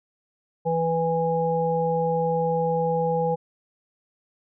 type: harmonic tone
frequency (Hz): 164.81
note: E3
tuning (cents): 0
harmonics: 1 / 3 / 5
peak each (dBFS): -27 / -23 / -26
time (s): 0.65-3.36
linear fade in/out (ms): 20
effects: none